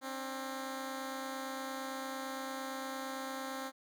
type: tone pair together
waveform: 10% pulse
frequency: 265.6 / 294.4 Hz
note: C4 / D4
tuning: +26 / +4 cents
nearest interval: major second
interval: 178 cents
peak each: -31 / -40 dBFS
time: 0.01-3.72 s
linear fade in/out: 50 ms
effects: none